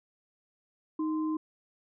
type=tone pair together; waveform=sine; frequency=312.3 / 1037.5 Hz; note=D#4 / C6; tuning=+7 / -15 cents; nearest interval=octave + major sixth; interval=2078 cents; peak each=-28 / -40 dBFS; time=0.99-1.37 s; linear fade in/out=5 ms; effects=none